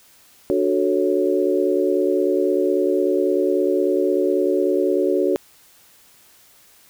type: chord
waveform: sine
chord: D major seventh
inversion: none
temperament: equal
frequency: 293.7 / 370 / 440 / 554.4 Hz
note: D4 / F#4 / A4 / C#5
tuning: 0 / 0 / 0 / 0 cents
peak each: -23 / -19 / -23 / -23 dBFS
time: 0.5-5.36 s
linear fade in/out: 0 ms
effects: white hiss -52 dBFS RMS until 6.89 s